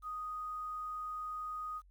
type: tone with quantisation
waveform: sine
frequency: 1244.5 Hz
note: D#6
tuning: in tune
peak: -38 dBFS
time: 0.02-1.82 s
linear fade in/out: 50 ms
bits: 11
effects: added 46 Hz sine -59 dBFS peak until 1.9 s